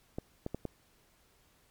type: clicks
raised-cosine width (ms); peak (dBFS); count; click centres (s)
2; -22; 4; 0.185 / 0.464 / 0.546 / 0.653
effects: pink hiss -67 dBFS RMS until 1.7 s + MP3 96 kbps